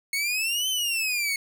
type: exponential two-way sweep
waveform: sawtooth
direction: up then down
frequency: 2185 to 3100 to 2185 Hz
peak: -21 dBFS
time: 0.13-1.36 s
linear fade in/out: 2 ms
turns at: 0.69 s
effects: none